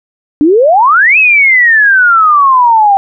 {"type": "exponential two-way sweep", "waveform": "sine", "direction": "up then down", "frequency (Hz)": [282.3, 2621, 775], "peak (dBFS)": -3, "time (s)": [0.41, 2.97], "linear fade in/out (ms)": 0, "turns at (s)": 1.18, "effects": []}